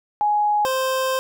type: tone pair in turn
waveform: sine / 25% pulse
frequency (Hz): 835 / 523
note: G#5 / C5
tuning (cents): +9 / -1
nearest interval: minor sixth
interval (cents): 810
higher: first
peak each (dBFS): -16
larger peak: neither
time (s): 0.21-0.65 / 0.65-1.19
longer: second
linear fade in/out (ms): 0
effects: none